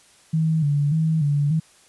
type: tone with vibrato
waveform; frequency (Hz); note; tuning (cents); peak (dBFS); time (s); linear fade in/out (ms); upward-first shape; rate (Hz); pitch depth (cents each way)
sine; 151.9; D#3; -41; -17; 0.33-1.6; 10; square; 1.7; 86
effects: white hiss -54 dBFS RMS until 1.88 s + resampled to 24000 Hz

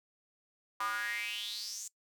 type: tone with high-pass filter sweep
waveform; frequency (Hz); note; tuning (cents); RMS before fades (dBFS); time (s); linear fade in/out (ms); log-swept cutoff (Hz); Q
square; 110.3; A2; +5; -38; 0.8-1.88; 5; 1100 to 7300; 6.8
effects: noise-tail reverb RT60 0.1 s tail -21 dB re dry

